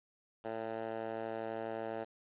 10% pulse tone with band-pass filter, 112.2 Hz, A2, 34 cents sharp, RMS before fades -40 dBFS, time 0.44-2.05 s, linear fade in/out 20 ms, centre 700 Hz, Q 1.2, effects resampled to 8000 Hz + 10-bit

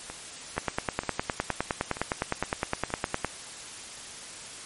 two click trains, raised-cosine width 0.5 ms, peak -21 / -10 dBFS, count 7 / 27, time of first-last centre 0.1-2.904 / 0.58-3.247 s, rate 2.14 / 9.75 Hz, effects white hiss -42 dBFS RMS until 4.65 s + MP3 48 kbps

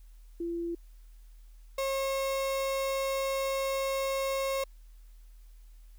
sine / 35% pulse tone pair in turn, 340 / 540.7 Hz, F4 / C#5, -46 / -43 cents, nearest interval minor sixth, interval 803 cents, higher second, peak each -31 / -27 dBFS, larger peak second, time 0.4-0.75 / 1.78-4.64 s, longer second, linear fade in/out 5 ms, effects added 40 Hz sine -49 dBFS peak until 5.98 s + white hiss -69 dBFS RMS until 5.98 s

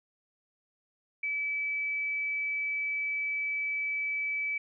sine tone, 2300 Hz, D7, 37 cents flat, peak -29 dBFS, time 1.23-4.58 s, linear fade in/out 5 ms, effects none

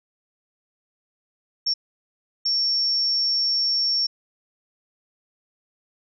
sine tone bursts at uneven times, 5470 Hz, F8, 37 cents flat, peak -19 dBFS, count 2, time 1.66-1.74 / 2.45-4.07 s, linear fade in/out 10 ms, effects none

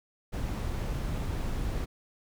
brown noise, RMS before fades -32 dBFS, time 0.32-1.86 s, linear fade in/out 20 ms, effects none

